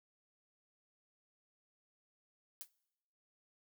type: noise with exponential decay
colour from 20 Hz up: blue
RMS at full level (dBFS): -42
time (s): 2.61-2.69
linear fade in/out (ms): 0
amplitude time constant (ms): 17
effects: noise-tail reverb RT60 0.9 s tail -23 dB re dry